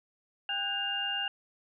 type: tone cluster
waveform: sine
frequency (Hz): 794 / 1484 / 1612 / 2807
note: G5 / F#6 / G6 / F7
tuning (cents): +22 / +5 / +48 / +8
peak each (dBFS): -39 / -40 / -39 / -31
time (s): 0.49-1.28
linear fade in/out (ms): 2
effects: none

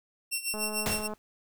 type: tone with tremolo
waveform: 10% pulse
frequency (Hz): 2719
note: F7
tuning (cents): -47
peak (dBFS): -19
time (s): 0.31-1.08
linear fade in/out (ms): 20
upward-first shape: sine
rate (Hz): 6.8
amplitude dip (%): 80
type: click train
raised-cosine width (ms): 1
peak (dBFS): -25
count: 128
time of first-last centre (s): 0.54-1.136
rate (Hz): 213
type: noise with exponential decay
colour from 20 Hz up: pink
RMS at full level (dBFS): -27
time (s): 0.86-1.18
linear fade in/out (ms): 0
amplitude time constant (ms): 68
effects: none

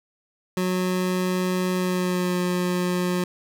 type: tone with pitch glide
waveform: 25% pulse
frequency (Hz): 183.2 to 179.53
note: F#3 to F3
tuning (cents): -17 to +48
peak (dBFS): -18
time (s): 0.57-3.24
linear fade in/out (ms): 2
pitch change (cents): -35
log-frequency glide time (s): 1.75-2.37
effects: none

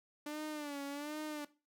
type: tone with vibrato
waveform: sawtooth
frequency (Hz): 293.4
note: D4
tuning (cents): -2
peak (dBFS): -36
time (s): 0.26-1.45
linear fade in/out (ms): 5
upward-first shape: sine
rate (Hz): 1.3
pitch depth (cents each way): 80
effects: noise-tail reverb RT60 0.3 s tail -17 dB re dry

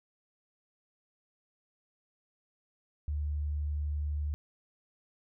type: tone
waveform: sine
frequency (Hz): 74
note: D2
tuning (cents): +14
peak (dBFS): -30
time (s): 3.08-4.34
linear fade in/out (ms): 0
effects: none

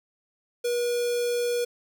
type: tone with notch filter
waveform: square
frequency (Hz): 481.5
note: B4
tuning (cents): -44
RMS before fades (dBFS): -26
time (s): 0.64-1.65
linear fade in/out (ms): 10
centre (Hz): 1700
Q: 1.2
effects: 10-bit

